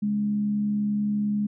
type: tone with frequency modulation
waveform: sine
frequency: 207.7 Hz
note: G#3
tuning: in tune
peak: -22 dBFS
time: 0.02-1.47 s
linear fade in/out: 10 ms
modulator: 71.5 Hz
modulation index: 0.23
effects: none